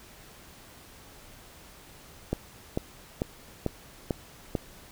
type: click train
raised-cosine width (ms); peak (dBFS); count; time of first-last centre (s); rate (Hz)
2; -13; 6; 2.33-4.552; 2.25
effects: pink hiss -51 dBFS RMS until 4.91 s